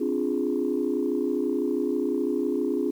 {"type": "chord", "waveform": "sine", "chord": "D half-diminished seventh", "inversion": "third", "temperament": "equal", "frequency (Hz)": [261.6, 293.7, 349.2, 415.3], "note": ["C4", "D4", "F4", "Ab4"], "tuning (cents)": [0, 0, 0, 0], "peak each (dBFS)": -28, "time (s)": [0, 2.91], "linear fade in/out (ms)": 10, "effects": ["tanh soft clip ceiling -15 dBFS", "9-bit"]}